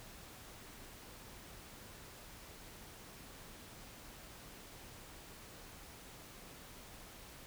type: silence
effects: pink hiss -54 dBFS RMS until 7.46 s